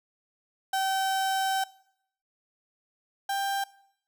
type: tone pair in turn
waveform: 35% pulse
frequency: 770 / 790.3 Hz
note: G5 / G5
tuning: -31 / +14 cents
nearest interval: unison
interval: 45 cents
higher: second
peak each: -23 / -25 dBFS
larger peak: first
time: 0.73-1.64 / 3.29-3.64 s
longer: first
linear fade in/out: 5 ms
effects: noise-tail reverb RT60 0.7 s tail -21 dB re dry